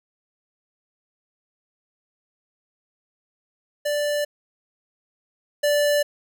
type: tone pair in turn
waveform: square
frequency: 587 / 584.9 Hz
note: D5 / D5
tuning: -1 / -7 cents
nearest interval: unison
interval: 6 cents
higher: first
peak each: -22 / -18 dBFS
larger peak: second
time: 3.85-4.25 / 5.63-6.03 s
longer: neither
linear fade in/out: 10 ms
effects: none